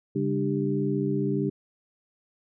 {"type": "tone cluster", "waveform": "sine", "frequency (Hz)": [139.2, 200.6, 298.3, 393.7], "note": ["C#3", "G3", "D4", "G4"], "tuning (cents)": [8, 40, 27, 8], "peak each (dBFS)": -29, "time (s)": [0.15, 1.5], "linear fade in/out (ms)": 10, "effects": []}